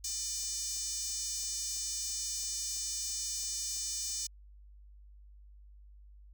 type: tone with high-pass filter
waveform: 5% pulse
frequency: 601 Hz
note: D5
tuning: 40 cents sharp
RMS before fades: -37 dBFS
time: 0.04-4.27 s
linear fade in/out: 5 ms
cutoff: 6300 Hz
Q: 2.2
effects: added 50 Hz sine -52 dBFS peak until 6.33 s